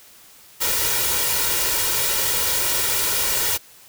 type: noise with comb filter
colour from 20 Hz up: white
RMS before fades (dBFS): -21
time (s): 0.6-3.58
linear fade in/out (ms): 20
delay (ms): 2.1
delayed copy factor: +0.65
effects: white hiss -48 dBFS RMS until 3.88 s